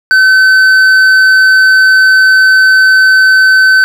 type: tone with hard clipping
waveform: triangle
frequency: 1527 Hz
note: G6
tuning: 46 cents flat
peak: -4 dBFS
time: 0.11-3.84 s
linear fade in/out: 0 ms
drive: 9 dB
effects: none